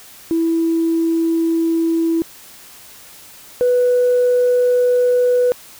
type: tone pair in turn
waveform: sine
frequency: 329.6 / 493.8 Hz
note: E4 / B4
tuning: 0 / 0 cents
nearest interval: perfect fifth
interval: 700 cents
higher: second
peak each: -13 / -10 dBFS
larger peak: second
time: 0.31-2.22 / 3.61-5.52 s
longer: neither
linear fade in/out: 0 ms
effects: tanh soft clip ceiling -8 dBFS + white hiss -41 dBFS RMS until 5.79 s